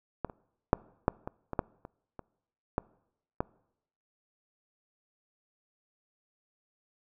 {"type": "clicks", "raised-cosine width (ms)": 1, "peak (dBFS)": [-16, -30, -6, -9, -22, -21, -12, -29, -27, -13, -14], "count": 11, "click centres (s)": [0.247, 0.298, 0.731, 1.081, 1.275, 1.533, 1.592, 1.851, 2.193, 2.781, 3.405], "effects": ["noise-tail reverb RT60 0.8 s tail -24 dB re dry"]}